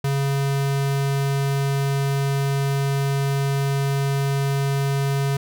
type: tone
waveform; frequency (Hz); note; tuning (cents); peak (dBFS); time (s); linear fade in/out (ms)
square; 138.59; C#3; 0; -20; 0.04-5.37; 5
effects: none